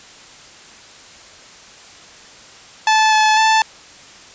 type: tone with pitch steps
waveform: sawtooth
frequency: 871 / 863 / 880 Hz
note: A5 / A5 / A5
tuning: -18 / -34 / 0 cents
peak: -7 dBFS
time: 2.87-3.62 s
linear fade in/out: 2 ms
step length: 250 ms
effects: white hiss -41 dBFS RMS until 4.34 s + resampled to 16000 Hz